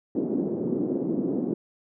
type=band-pass noise; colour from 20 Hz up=white; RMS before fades=-27 dBFS; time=0.15-1.54 s; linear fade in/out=5 ms; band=200 to 350 Hz; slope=24 dB/octave; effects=none